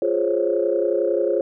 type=chord; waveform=sine; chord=Db major seventh; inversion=first; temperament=equal; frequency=349.2 / 415.3 / 523.3 / 554.4 Hz; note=F4 / Ab4 / C5 / Db5; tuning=0 / 0 / 0 / 0 cents; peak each=-23 dBFS; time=0.02-1.41 s; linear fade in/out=2 ms; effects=tanh soft clip ceiling -7 dBFS